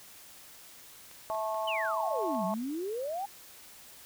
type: clicks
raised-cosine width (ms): 0.3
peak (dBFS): -35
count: 5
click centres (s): 1.113 / 1.347 / 1.546 / 1.852 / 2.348
type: harmonic tone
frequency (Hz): 218.1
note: A3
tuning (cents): -15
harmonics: 3 / 4 / 5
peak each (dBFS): -33 / -35 / -37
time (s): 1.3-2.54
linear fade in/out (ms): 0
type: exponential two-way sweep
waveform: sine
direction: down then up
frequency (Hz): 3136 to 180 to 829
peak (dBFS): -32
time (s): 1.67-3.26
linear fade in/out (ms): 10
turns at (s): 2.45
effects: white hiss -52 dBFS RMS until 4.05 s